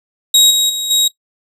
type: tone with level steps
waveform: 25% pulse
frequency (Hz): 3800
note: A#7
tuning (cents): +33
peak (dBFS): -3 / -8 / -15 / -7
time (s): 0.34-1.08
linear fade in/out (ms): 5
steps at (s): 0.5 / 0.69 / 0.9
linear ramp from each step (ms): 10
effects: noise-tail reverb RT60 0.1 s tail -17 dB re dry